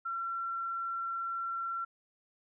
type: tone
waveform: sine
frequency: 1359 Hz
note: F6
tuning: 48 cents flat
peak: -33 dBFS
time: 0.05-1.85 s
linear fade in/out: 10 ms
effects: none